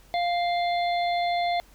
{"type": "harmonic tone", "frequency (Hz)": 698.5, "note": "F5", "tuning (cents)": 0, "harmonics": [1, 3, 5, 6], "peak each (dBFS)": [-23, -33, -37, -39], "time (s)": [0.14, 1.6], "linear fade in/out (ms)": 0, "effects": ["added 45 Hz sine -54 dBFS peak until 1.74 s", "pink hiss -57 dBFS RMS until 1.74 s"]}